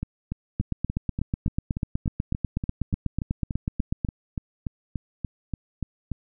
two click trains, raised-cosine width 5 ms, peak -16 / -12 dBFS, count 22 / 29, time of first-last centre 0.03-6.117 / 0.6-4.048 s, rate 3.45 / 8.12 Hz, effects none

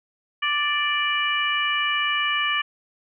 harmonic tone, 587.3 Hz, D5, in tune, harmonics 2 / 3 / 4 / 5, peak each -26 / -26 / -26 / -26 dBFS, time 0.42-2.62 s, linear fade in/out 10 ms, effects none

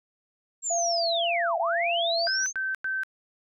sine linear two-way sweep, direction down then up, 7530 to 624 to 6450 Hz, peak -26 dBFS, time 0.62-2.53 s, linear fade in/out 50 ms, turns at 1.58 s
sine tone with vibrato, 680 Hz, F5, 46 cents flat, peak -25 dBFS, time 0.7-2.28 s, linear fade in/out 10 ms, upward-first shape sine, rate 1.9 Hz, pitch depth 19 cents each way
sine tone bursts, 1546 Hz, G6, 24 cents flat, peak -26 dBFS, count 3, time 2.27-3.034 s, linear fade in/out 0 ms, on 190 ms, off 97 ms
effects none

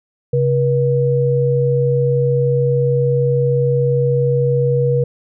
sine tone pair together, 135.09 / 481.4 Hz, C#3 / B4, -44 / -44 cents, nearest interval octave + minor seventh, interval 2200 cents, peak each -15 dBFS, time 0.33-5.04 s, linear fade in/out 5 ms, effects none

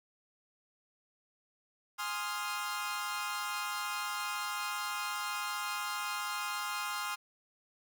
sawtooth chord, F minor seventh, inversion first, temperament equal, 830.6 / 1046.5 / 1244.5 / 1396.9 Hz, Ab5 / C6 / Eb6 / F6, 0 / 0 / 0 / 0 cents, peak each -39 / -36 / -37 / -36 dBFS, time 1.98-7.16 s, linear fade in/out 20 ms, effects none

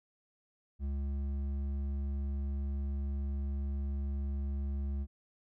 sine tone with hard clipping, 69.5 Hz, C#2, 5 cents sharp, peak -34 dBFS, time 0.79-5.07 s, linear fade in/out 50 ms, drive 7 dB, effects none

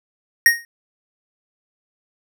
square tone with exponential decay, 1864.7 Hz, A#6, in tune, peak -6 dBFS, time 0.46-0.65 s, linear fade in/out 1 ms, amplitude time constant 40 ms, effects none

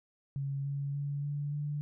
sine tone with pitch steps, 138.59 / 140.61 / 142.65 / 144.73 / 146.83 Hz, C#3 / C#3 / C#3 / D3 / D3, 0 / +25 / +50 / -25 / 0 cents, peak -32 dBFS, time 0.36-1.81 s, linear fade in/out 0 ms, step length 290 ms, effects none

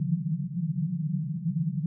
white band-pass noise, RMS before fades -29 dBFS, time 0-1.86 s, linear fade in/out 2 ms, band 140 to 180 Hz, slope 96 dB/octave, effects none

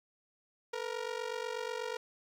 sawtooth ring-modulated tone, 470.1 Hz, A#4, 15 cents sharp, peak -29 dBFS, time 0.73-1.97 s, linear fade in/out 5 ms, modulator 24.1 Hz, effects low-pass 6000 Hz 12 dB/octave + 11-bit

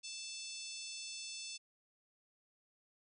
harmonic tone with a mistuned harmonic, 881 Hz, A5, 2 cents sharp, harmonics 3 / 4 / 5 / 6 / 7 / 8 / 9 / 10, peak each -51 / -52 / -51 / -50 / -52 / -58 / -53 / -58 dBFS, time 0.03-1.58 s, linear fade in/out 20 ms, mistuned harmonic 7, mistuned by +16 cents, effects none

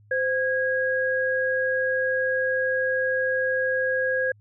sine tone pair together, 518 / 1644.5 Hz, C5 / G#6, -17 / -18 cents, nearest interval octave + minor sixth, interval 1999 cents, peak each -24 dBFS, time 0.11-4.32 s, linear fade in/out 5 ms, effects added 104 Hz sine -52 dBFS peak until 4.4 s

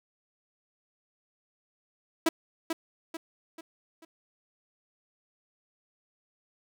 sawtooth tone with echo, 326.5 Hz, E4, 17 cents flat, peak -17 dBFS, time 2.26-2.29 s, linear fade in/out 5 ms, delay 440 ms, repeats 4, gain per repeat -7 dB, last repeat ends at 4.05 s, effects none

